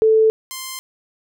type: tone pair in turn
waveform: sine / 5% pulse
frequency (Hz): 440 / 1046.5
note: A4 / C6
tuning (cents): 0 / 0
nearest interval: octave + minor third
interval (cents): 1500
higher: second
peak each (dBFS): -10 / -16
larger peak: first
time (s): 0.02-0.3 / 0.51-0.79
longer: neither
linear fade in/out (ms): 0
effects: none